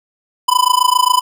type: tone with amplitude modulation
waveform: square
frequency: 1000 Hz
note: B5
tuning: 21 cents sharp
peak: -7 dBFS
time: 0.48-1.21 s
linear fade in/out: 10 ms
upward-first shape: sine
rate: 27.4 Hz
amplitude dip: 95%
effects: none